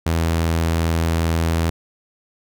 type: tone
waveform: sawtooth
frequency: 82.41 Hz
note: E2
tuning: in tune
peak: -13 dBFS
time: 0.06-1.7 s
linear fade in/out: 5 ms
effects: none